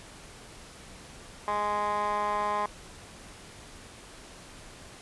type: tone with band-pass filter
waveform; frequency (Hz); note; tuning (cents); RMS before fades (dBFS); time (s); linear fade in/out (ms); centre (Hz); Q
15% pulse; 207.6; G#3; 0; -29; 1.48-2.66; 0; 1100; 4.5
effects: pink hiss -48 dBFS RMS until 5.01 s + resampled to 24000 Hz